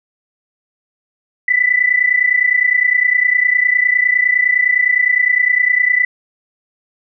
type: tone pair together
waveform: sine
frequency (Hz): 1970.2 / 2000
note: B6 / B6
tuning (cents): -5 / +21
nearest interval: unison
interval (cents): 26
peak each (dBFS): -14 / -13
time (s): 1.48-6.05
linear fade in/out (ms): 5
effects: none